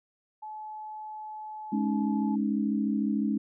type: tone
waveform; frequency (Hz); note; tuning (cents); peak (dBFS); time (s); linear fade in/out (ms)
sine; 859; A5; -42; -37; 0.42-2.36; 10
type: chord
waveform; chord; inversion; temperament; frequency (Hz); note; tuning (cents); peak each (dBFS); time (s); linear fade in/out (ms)
sine; Ab suspended fourth; none; equal with one note detuned; 211.2 / 277.2 / 311.1; Ab3 / Db4 / Eb4; +29 / 0 / 0; -27 / -30 / -33; 1.72-3.38; 10
effects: none